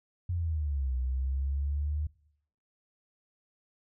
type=exponential two-way sweep; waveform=sine; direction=down then up; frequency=90.1 to 62.7 to 76.2 Hz; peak=-28 dBFS; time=0.29-2.07 s; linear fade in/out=5 ms; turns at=0.96 s; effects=noise-tail reverb RT60 0.7 s tail -23 dB re dry